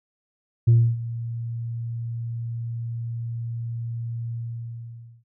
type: tone with ADSR envelope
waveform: sine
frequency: 116.54 Hz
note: A#2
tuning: in tune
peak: -9 dBFS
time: 0.67-5.24 s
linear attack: 13 ms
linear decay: 280 ms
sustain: -18 dB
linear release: 910 ms
effects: tanh soft clip ceiling -10 dBFS